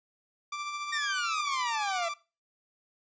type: tone with tremolo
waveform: sawtooth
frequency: 1174.7 Hz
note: D6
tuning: in tune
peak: -29 dBFS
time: 0.52-2.14 s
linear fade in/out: 5 ms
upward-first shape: sine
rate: 14 Hz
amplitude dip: 40%
type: exponential sweep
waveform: sawtooth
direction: down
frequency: 1864.7 to 659.3 Hz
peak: -26 dBFS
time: 0.92-2.09 s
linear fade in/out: 10 ms
effects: noise-tail reverb RT60 0.3 s tail -19 dB re dry + resampled to 16000 Hz